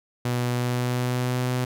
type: tone with pitch glide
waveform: sawtooth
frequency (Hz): 122.7 to 125.79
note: B2 to B2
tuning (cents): -11 to +32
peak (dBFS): -19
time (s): 0.25-1.65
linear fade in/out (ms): 5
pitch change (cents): +43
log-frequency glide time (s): 0.55-1.49
effects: none